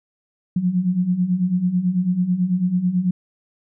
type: beating tone pair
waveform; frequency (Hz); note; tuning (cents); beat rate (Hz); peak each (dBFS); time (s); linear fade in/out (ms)
sine; 174.61 / 183.71; F3 / F#3; 0 / -12; 9.1; -23 / -18; 0.56-3.11; 5
effects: none